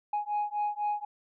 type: beating tone pair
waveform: sine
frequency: 830.6 / 834.6 Hz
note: G#5 / G#5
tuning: 0 / +8 cents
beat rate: 4 Hz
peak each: -30 dBFS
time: 0.13-1.05 s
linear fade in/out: 5 ms
effects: tanh soft clip ceiling -24 dBFS